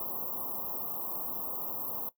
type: band-stop noise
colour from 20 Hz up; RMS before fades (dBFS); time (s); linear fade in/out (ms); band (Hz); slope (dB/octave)
white; -36; 0-2.09; 2; 1200 to 12000; 96
effects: noise-tail reverb RT60 0.1 s tail -17 dB re dry + high-pass 150 Hz 12 dB/octave